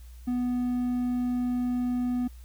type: tone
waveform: triangle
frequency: 246.9 Hz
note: B3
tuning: in tune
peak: -23 dBFS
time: 0.27-2.28 s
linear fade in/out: 10 ms
effects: added 60 Hz sine -43 dBFS peak until 2.44 s + white hiss -60 dBFS RMS until 2.44 s